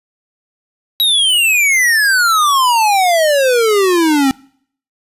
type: exponential sweep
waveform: square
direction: down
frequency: 3891 to 261.6 Hz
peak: -10 dBFS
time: 1-4.31 s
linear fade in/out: 0 ms
effects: noise-tail reverb RT60 0.6 s tail -24 dB re dry + resampled to 32000 Hz